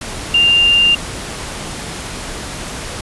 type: tone in noise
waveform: sine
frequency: 2795 Hz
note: F7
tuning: 1 cent sharp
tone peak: -8 dBFS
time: 0.34-0.95 s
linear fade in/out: 5 ms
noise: pink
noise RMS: -26 dBFS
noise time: 0.01-3.01 s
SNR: +15 dB
effects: resampled to 24000 Hz